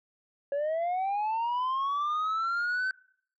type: linear sweep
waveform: sine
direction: up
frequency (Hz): 554.4 to 1538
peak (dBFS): -24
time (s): 0.52-2.91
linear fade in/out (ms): 2
effects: noise-tail reverb RT60 0.6 s tail -24 dB re dry + tanh soft clip ceiling -26 dBFS